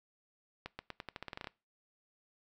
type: accelerating click train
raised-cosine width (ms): 0.3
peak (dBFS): -25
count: 13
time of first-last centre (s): 0.66-1.472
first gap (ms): 130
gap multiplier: 0.87
effects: noise-tail reverb RT60 0.3 s tail -22 dB re dry